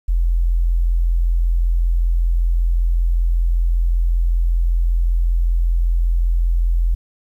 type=tone; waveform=sine; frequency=42.61 Hz; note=F1; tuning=42 cents flat; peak=-13 dBFS; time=0.08-6.95 s; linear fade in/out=10 ms; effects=9-bit